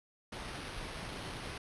pink noise with sample-and-hold, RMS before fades -43 dBFS, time 0.32-1.58 s, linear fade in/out 5 ms, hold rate 7350 Hz, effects resampled to 24000 Hz

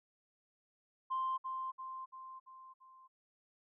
sine tone with echo, 1046.5 Hz, C6, in tune, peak -32 dBFS, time 1.1-1.38 s, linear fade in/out 20 ms, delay 340 ms, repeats 5, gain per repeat -5 dB, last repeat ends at 3.08 s, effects tanh soft clip ceiling -29 dBFS

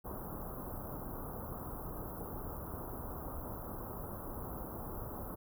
pink band-stop noise, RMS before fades -43 dBFS, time 0.04-5.36 s, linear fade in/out 20 ms, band 1300 to 12000 Hz, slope 48 dB/octave, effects none

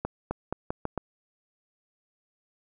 accelerating click train, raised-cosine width 1 ms, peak -15 dBFS, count 6, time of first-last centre 0.05-0.977 s, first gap 260 ms, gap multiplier 0.83, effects none

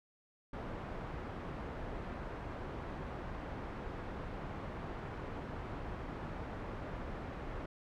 pink low-pass noise, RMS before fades -43 dBFS, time 0.53-7.66 s, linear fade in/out 5 ms, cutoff 1400 Hz, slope 12 dB/octave, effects none

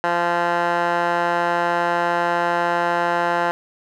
15% pulse tone with band-pass filter, 172.7 Hz, F3, 19 cents flat, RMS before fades -20 dBFS, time 0.04-3.51 s, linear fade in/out 0 ms, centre 1100 Hz, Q 3.8, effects none

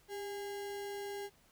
sine tone with sample-and-hold, 400 Hz, G4, 35 cents sharp, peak -39 dBFS, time 0.08-1.3 s, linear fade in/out 50 ms, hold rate 1225 Hz, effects pink hiss -67 dBFS RMS until 1.51 s

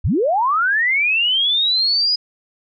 sine linear sweep, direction up, 43.65 to 5000 Hz, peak -14 dBFS, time 0.04-2.16 s, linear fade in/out 10 ms, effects none

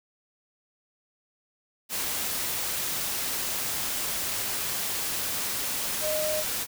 sine tone in noise, 616 Hz, D#5, 17 cents flat, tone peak -27 dBFS, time 6.01-6.44 s, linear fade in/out 50 ms, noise white, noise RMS -30 dBFS, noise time 1.89-6.67 s, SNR 0 dB, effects none

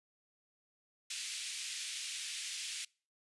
pink band-pass noise, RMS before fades -42 dBFS, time 1.1-2.85 s, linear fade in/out 5 ms, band 2400 to 10000 Hz, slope 24 dB/octave, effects noise-tail reverb RT60 0.4 s tail -26 dB re dry + resampled to 24000 Hz

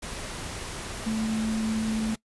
sine tone in noise, 220 Hz, A3, in tune, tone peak -25 dBFS, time 1.06-2.15 s, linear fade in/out 10 ms, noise pink, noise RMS -36 dBFS, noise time 0.02-2.16 s, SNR +8 dB, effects noise-tail reverb RT60 0.1 s tail -21 dB re dry + resampled to 24000 Hz

